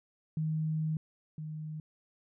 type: tone pair in turn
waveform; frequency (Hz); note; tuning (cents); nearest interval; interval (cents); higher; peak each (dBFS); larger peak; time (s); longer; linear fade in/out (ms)
sine; 156.8 / 154.82; D#3 / D#3; +14 / -8; unison; 22; first; -29 / -37; first; 0.37-0.97 / 1.38-1.8; first; 2
effects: none